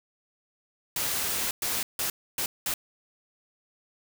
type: noise bursts at uneven times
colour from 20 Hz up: white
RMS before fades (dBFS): -29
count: 5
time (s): 0.96-1.51 / 1.62-1.83 / 1.99-2.1 / 2.38-2.46 / 2.66-2.74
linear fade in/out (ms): 2
effects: none